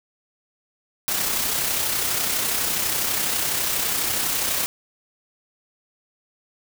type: noise with amplitude modulation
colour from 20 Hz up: white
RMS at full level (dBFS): -22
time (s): 1.08-4.66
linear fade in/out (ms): 0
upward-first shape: sine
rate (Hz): 32.1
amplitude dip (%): 35
effects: none